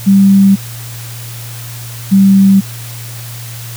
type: tone pair in turn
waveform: sine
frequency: 196 / 194.9 Hz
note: G3 / G3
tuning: 0 / -10 cents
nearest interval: unison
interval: 10 cents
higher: first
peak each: -3 dBFS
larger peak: neither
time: 0.06-0.56 / 2.11-2.61 s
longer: neither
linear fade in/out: 20 ms
effects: added 117 Hz sine -25 dBFS peak until 3.76 s + white hiss -30 dBFS RMS until 3.76 s